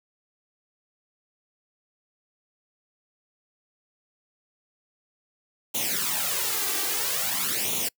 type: noise with flanger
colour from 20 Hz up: white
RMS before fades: -27 dBFS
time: 5.74-7.89 s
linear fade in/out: 10 ms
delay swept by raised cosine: 0.3 to 2.6 ms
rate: 0.5 Hz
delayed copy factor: +0.75
effects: noise-tail reverb RT60 0.1 s tail -26 dB re dry + high-pass 150 Hz 12 dB/octave